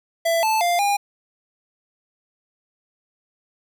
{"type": "tone with pitch steps", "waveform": "square", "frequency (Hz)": [667, 876, 698, 810], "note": ["E5", "A5", "F5", "G#5"], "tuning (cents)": [20, -8, -1, -43], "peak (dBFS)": -18, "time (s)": [0.25, 0.97], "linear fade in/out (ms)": 10, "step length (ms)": 180, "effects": []}